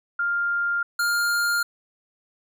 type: tone pair in turn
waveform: sine / square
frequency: 1400 / 1405.4 Hz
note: F6 / F6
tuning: +4 / +10 cents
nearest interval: unison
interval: 6 cents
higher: second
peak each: -21 dBFS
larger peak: neither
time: 0.19-0.83 / 0.99-1.63 s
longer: neither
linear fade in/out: 5 ms
effects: none